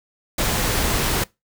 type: noise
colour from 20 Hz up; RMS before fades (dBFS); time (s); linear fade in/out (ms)
pink; -21; 0.38-1.24; 5
effects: noise-tail reverb RT60 0.2 s tail -22 dB re dry